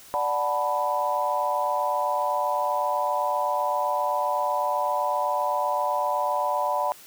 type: chord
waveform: sine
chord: B minor seventh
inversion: first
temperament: equal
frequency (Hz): 587.3 / 740 / 880 / 987.8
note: D5 / F#5 / A5 / B5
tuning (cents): 0 / 0 / 0 / 0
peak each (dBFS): -28 / -29 / -29 / -26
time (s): 0.14-6.92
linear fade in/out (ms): 0
effects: white hiss -48 dBFS RMS until 7.06 s